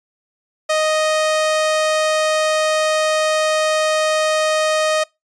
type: tone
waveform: sawtooth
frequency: 622.3 Hz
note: D#5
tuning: in tune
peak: -11 dBFS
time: 0.69-5.04 s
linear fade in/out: 10 ms
effects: noise-tail reverb RT60 0.2 s tail -24 dB re dry + resampled to 22050 Hz